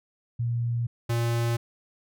sine / square tone pair in turn, 118.3 / 117.35 Hz, A#2 / A#2, +26 / +12 cents, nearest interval unison, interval 14 cents, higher first, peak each -24 / -24 dBFS, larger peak neither, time 0.39-0.87 / 1.09-1.57 s, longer neither, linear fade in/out 10 ms, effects none

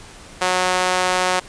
sawtooth tone with high-pass filter, 183 Hz, F#3, 19 cents flat, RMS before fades -19 dBFS, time 0.41-1.4 s, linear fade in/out 10 ms, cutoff 690 Hz, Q 1, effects pink hiss -41 dBFS RMS until 1.48 s + resampled to 22050 Hz

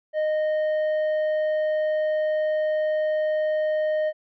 sine tone with tanh clipping, 617 Hz, D#5, 15 cents flat, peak -22 dBFS, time 0.13-4.13 s, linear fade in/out 50 ms, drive 6 dB, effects none

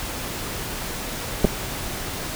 clicks, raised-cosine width 2 ms, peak -3 dBFS, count 2, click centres 1.445 / 1.45 s, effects pink hiss -30 dBFS RMS until 2.35 s

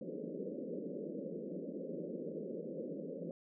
white band-pass noise, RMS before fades -43 dBFS, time 0.01-3.31 s, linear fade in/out 2 ms, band 160 to 560 Hz, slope 96 dB/octave, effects none

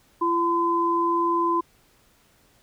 sine tone pair together, 340.1 / 1019 Hz, F4 / C6, -46 / -46 cents, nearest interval octave + perfect fifth, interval 1900 cents, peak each -24 / -21 dBFS, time 0.21-1.61 s, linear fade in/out 10 ms, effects pink hiss -60 dBFS RMS until 2.62 s

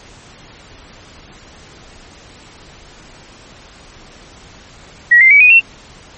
sine tone with pitch steps, 1915 / 2088 / 2277 / 2483 / 2708 Hz, A#6 / C7 / C#7 / D#7 / E7, +46 / -4 / +46 / -4 / +46 cents, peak -3 dBFS, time 5.11-5.6 s, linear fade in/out 10 ms, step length 98 ms, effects pink hiss -40 dBFS RMS until 6.17 s + MP3 32 kbps

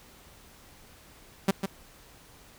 sawtooth tone with echo, 194.4 Hz, G3, 14 cents flat, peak -16 dBFS, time 1.48-1.51 s, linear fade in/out 5 ms, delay 150 ms, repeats 1, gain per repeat -7 dB, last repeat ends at 1.66 s, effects pink hiss -54 dBFS RMS until 2.58 s

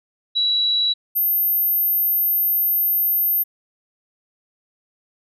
sine tone pair in turn, 3914 / 13142 Hz, B7 / G#9, -16 / -19 cents, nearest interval octave + major sixth, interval 2097 cents, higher second, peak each -16 dBFS, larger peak neither, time 0.35-0.94 / 1.15-3.44 s, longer second, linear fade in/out 20 ms, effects none

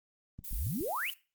click train, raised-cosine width 5 ms, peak -32 dBFS, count 4, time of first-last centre 0.39-0.809 s, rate 7.16 Hz
violet noise, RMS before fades -42 dBFS, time 0.44-1.14 s, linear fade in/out 5 ms
sine exponential sweep, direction up, 32 to 3087 Hz, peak -32 dBFS, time 0.51-1.1 s, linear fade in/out 0 ms
effects noise-tail reverb RT60 0.3 s tail -17 dB re dry + Opus 32 kbps

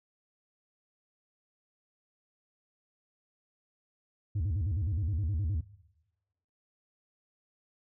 sine tone with vibrato, 89.4 Hz, F2, 41 cents sharp, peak -25 dBFS, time 4.35-5.61 s, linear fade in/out 10 ms, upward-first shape square, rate 9.6 Hz, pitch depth 240 cents each way, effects noise-tail reverb RT60 1.0 s tail -21 dB re dry + tanh soft clip ceiling -27 dBFS

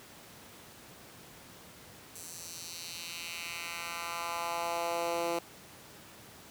10% pulse tone with high-pass filter sweep, 170 Hz, F3, 46 cents flat, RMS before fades -37 dBFS, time 2.15-5.39 s, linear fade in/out 5 ms, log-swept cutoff 7800 to 380 Hz, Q 1.5, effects pink hiss -52 dBFS RMS until 6.5 s + high-pass 100 Hz 12 dB/octave

